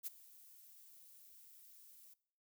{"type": "noise with ADSR envelope", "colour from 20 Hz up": "violet", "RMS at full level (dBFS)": -41, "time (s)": [0.03, 2.14], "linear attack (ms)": 36, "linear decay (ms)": 21, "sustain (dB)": -20, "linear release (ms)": 8, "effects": ["noise-tail reverb RT60 0.6 s tail -21 dB re dry"]}